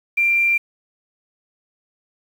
sine tone with quantisation, 2371 Hz, D7, 16 cents sharp, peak -14 dBFS, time 0.17-0.58 s, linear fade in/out 10 ms, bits 7, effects none

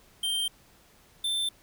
square tone pair in turn, 3155 / 3553 Hz, G7 / A7, +10 / +16 cents, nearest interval major second, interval 206 cents, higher second, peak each -27 dBFS, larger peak neither, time 0.23-0.48 / 1.24-1.49 s, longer neither, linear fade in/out 5 ms, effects pink hiss -59 dBFS RMS until 1.62 s

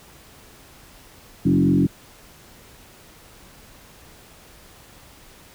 sine tone with frequency modulation, 229.7 Hz, A#3, 25 cents flat, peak -14 dBFS, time 1.45-1.87 s, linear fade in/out 10 ms, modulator 45.3 Hz, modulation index 2.1, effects pink hiss -48 dBFS RMS until 5.54 s

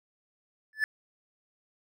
triangle tone with exponential growth, 1740 Hz, A6, 20 cents flat, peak -18 dBFS, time 0.73-0.84 s, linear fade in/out 1 ms, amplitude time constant 22 ms, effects none

